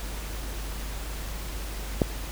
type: click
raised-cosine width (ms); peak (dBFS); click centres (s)
2; -6; 2.018
effects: added 50 Hz sine -33 dBFS peak until 2.31 s + pink hiss -39 dBFS RMS until 2.31 s